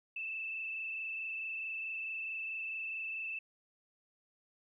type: tone with frequency modulation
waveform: sine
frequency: 2637 Hz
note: E7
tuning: in tune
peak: -37 dBFS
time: 0.16-3.39 s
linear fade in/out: 5 ms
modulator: 24.6 Hz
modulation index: 2
effects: 13-bit